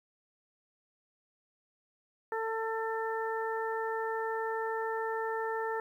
harmonic tone, 446.8 Hz, A4, 27 cents sharp, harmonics 1 / 2 / 3 / 4, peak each -34 / -36 / -41 / -40 dBFS, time 2.32-5.8 s, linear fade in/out 2 ms, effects 11-bit

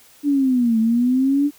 sine linear two-way sweep, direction down then up, 293.7 to 220 to 293.7 Hz, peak -14 dBFS, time 0.23-1.51 s, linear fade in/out 50 ms, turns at 0.79 s, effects white hiss -50 dBFS RMS until 1.58 s

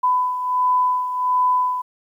sine beating tone pair, 1001 / 1002.4 Hz, B5 / B5, +23 / +25 cents, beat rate 1.4 Hz, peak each -17 / -24 dBFS, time 0.03-1.82 s, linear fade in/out 10 ms, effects 9-bit

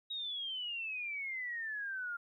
sine exponential sweep, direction down, 3818 to 1390 Hz, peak -37 dBFS, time 0.1-2.17 s, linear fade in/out 10 ms, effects 13-bit

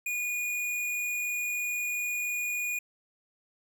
square tone, 2449 Hz, D#7, 28 cents flat, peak -30 dBFS, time 0.06-2.79 s, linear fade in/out 5 ms, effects none

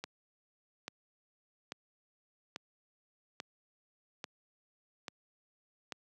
click train, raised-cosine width 0.2 ms, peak -22 dBFS, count 8, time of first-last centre 0.04-5.922 s, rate 1.19 Hz, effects high-pass 150 Hz 12 dB/octave

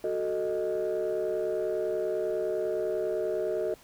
sine chord, D# diminished, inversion first, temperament equal, 370 / 440 / 622.3 Hz, F#4 / A4 / D#5, 0 / 0 / 0 cents, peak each -30 dBFS, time 0.04-3.74 s, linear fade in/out 2 ms, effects tanh soft clip ceiling -22 dBFS + pink hiss -56 dBFS RMS until 3.83 s

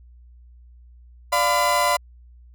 35% pulse chord, B diminished, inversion first, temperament equal with one note detuned, 587.3 / 698.5 / 1009.1 Hz, D5 / F5 / B5, 0 / 0 / +37 cents, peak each -22 / -22 / -18 dBFS, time 1.32-1.97 s, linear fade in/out 10 ms, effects added 60 Hz sine -45 dBFS peak until 2.54 s

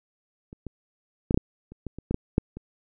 clicks, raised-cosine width 3 ms, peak -29 / -22 / -10 / -6 / -8 / -30 / -20 / -24 / -14 / -12 / -6 / -24 dBFS, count 12, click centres 0.529 / 0.667 / 1.309 / 1.344 / 1.375 / 1.72 / 1.867 / 1.986 / 2.11 / 2.144 / 2.381 / 2.57 s, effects none

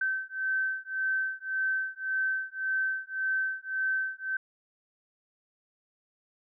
sine beating tone pair, 1542 / 1543.8 Hz, G6 / G6, -29 / -27 cents, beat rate 1.8 Hz, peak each -31 dBFS, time 0.01-4.37 s, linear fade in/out 5 ms, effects none

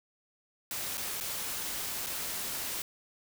white noise with dropouts, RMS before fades -36 dBFS, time 0.71-2.82 s, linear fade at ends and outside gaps 1 ms, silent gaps 0.972-0.978 / 1.202-1.209 / 2.063-2.068 s, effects none

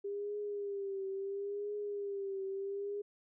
sine tone with vibrato, 400.2 Hz, G4, 36 cents sharp, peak -36 dBFS, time 0.04-3.02 s, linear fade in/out 10 ms, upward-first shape triangle, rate 0.73 Hz, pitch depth 67 cents each way, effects none

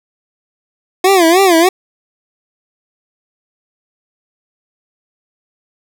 25% pulse tone with vibrato, 357.6 Hz, F4, 41 cents sharp, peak -3 dBFS, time 1.04-1.69 s, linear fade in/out 5 ms, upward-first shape sine, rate 3.3 Hz, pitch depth 170 cents each way, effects none

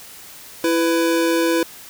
square tone pair together, 332.7 / 497.9 Hz, E4 / B4, +16 / +14 cents, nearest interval perfect fifth, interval 698 cents, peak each -18 / -21 dBFS, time 0.64-1.63 s, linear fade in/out 2 ms, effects white hiss -40 dBFS RMS until 1.89 s

